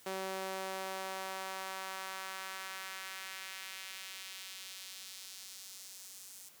sawtooth tone with high-pass filter sweep, 190.3 Hz, F#3, 49 cents sharp, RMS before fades -44 dBFS, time 0.06-6.49 s, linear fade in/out 5 ms, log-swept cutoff 430 to 7600 Hz, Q 1.1, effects white hiss -60 dBFS RMS until 6.6 s + high-pass 80 Hz 12 dB/octave

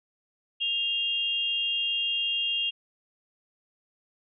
sine tone pair together, 2797 / 3244 Hz, F7 / G#7, +2 / -41 cents, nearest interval minor third, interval 257 cents, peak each -27 / -29 dBFS, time 0.6-2.71 s, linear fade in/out 20 ms, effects none

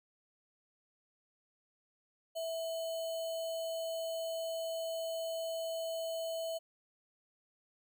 sine tone with sample-and-hold, 656 Hz, E5, 9 cents flat, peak -35 dBFS, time 2.35-6.59 s, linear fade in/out 20 ms, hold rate 3675 Hz, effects none

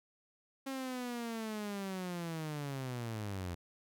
sawtooth linear sweep, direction down, 271.3 to 84.5 Hz, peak -34 dBFS, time 0.66-3.55 s, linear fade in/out 10 ms, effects none

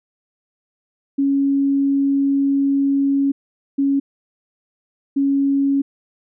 sine tone bursts at uneven times, 277.1 Hz, C#4, 1 cent flat, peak -14 dBFS, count 3, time 1.18-3.32 / 3.78-4 / 5.16-5.82 s, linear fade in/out 10 ms, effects none

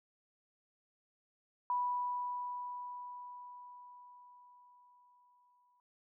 sine tone with exponential decay, 984 Hz, B5, 7 cents flat, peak -30 dBFS, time 1.7-5.8 s, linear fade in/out 1 ms, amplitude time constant 890 ms, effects none

